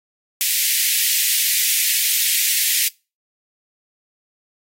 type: high-pass noise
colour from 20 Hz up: white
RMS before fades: -18 dBFS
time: 0.41-2.88 s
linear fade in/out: 0 ms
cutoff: 1900 Hz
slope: 48 dB/octave
effects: noise-tail reverb RT60 0.3 s tail -25 dB re dry + AAC 48 kbps